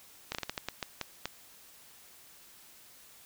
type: slowing click train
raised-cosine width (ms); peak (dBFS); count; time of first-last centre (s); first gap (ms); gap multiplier
0.2; -16; 10; 0.32-1.256; 28; 1.31
effects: white hiss -56 dBFS RMS until 3.25 s